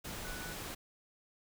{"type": "tone in noise", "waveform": "sine", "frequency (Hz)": 1480, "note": "F#6", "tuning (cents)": 0, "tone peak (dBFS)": -47, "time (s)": [0.24, 0.54], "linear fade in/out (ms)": 10, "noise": "pink", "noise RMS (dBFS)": -43, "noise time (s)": [0.04, 0.75], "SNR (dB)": -7, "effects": []}